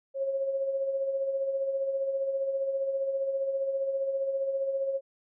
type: tone with tremolo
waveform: sine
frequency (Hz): 543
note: C#5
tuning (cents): -36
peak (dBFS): -25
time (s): 0.14-5.01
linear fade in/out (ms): 50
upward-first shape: sine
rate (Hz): 15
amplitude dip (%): 45
effects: none